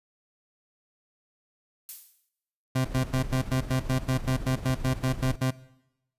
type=noise with exponential decay; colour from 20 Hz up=violet; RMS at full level=-34 dBFS; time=1.89-2.29 s; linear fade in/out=0 ms; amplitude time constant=85 ms
type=tone bursts; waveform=30% pulse; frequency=130 Hz; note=C3; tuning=11 cents flat; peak=-20 dBFS; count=15; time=2.75-5.509 s; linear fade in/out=10 ms; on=99 ms; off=91 ms
type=noise with tremolo; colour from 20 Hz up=brown; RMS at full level=-34 dBFS; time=2.85-5.36 s; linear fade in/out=5 ms; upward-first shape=sine; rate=18 Hz; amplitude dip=35%
effects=noise-tail reverb RT60 0.9 s tail -20 dB re dry + resampled to 32000 Hz